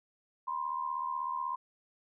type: tone pair together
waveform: sine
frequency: 970.3 / 1046.5 Hz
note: B5 / C6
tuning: -31 / 0 cents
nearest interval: minor second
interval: 131 cents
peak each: -37 / -34 dBFS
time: 0.47-1.56 s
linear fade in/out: 10 ms
effects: none